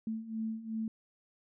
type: beating tone pair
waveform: sine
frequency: 220 / 222.7 Hz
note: A3 / A3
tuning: 0 / +21 cents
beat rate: 2.7 Hz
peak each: -40 / -36 dBFS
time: 0.07-0.88 s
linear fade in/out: 2 ms
effects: none